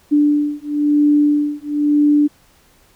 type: beating tone pair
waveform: sine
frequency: 293.7 / 294.7 Hz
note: D4 / D4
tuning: 0 / +6 cents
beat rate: 1 Hz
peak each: -15 dBFS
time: 0.11-2.28 s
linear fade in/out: 20 ms
effects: pink hiss -53 dBFS RMS until 2.95 s